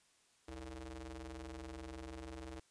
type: ring-modulated tone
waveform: sawtooth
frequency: 126.5 Hz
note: B2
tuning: 42 cents sharp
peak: -39 dBFS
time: 0.48-2.6 s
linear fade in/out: 5 ms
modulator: 200 Hz
effects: white hiss -71 dBFS RMS until 2.7 s + resampled to 22050 Hz